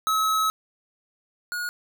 square tone pair in turn, 1287 / 1444.6 Hz, E6 / F#6, -42 / -42 cents, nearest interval major second, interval 200 cents, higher second, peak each -21 / -28 dBFS, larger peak first, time 0.07-0.5 / 1.52-1.69 s, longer first, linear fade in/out 0 ms, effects none

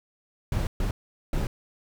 brown noise bursts at uneven times, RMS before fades -26 dBFS, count 3, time 0.52-0.67 / 0.8-0.91 / 1.33-1.47 s, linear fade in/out 2 ms, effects none

